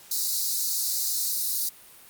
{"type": "high-pass noise", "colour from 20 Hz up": "white", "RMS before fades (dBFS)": -27, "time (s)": [0.11, 1.69], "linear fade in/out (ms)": 5, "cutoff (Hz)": 3900, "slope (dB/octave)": 96, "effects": ["white hiss -50 dBFS RMS until 2.09 s", "Opus 48 kbps"]}